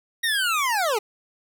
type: linear sweep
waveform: 25% pulse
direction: down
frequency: 1898 to 392.8 Hz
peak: -17 dBFS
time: 0.23-0.99 s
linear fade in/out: 10 ms
effects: none